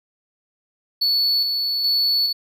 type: tone with tremolo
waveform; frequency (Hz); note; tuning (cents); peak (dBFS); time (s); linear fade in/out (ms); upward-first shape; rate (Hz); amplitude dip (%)
triangle; 4435; C#8; 0; -15; 1.01-2.33; 10; square; 1.2; 35
effects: none